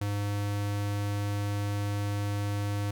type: tone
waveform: square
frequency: 102.1 Hz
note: G#2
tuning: 29 cents flat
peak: -29 dBFS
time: 0.01-2.91 s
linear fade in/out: 5 ms
effects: none